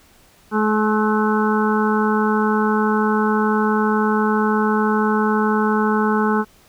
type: harmonic tone with a mistuned harmonic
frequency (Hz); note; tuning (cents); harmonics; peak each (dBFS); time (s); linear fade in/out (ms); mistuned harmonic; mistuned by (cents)
214; A3; -48; 1 / 2 / 4 / 5 / 6 / 7; -18 / -21 / -24 / -25 / -26 / -26; 0.51-6.45; 50; 6; +26
effects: pink hiss -52 dBFS RMS until 6.68 s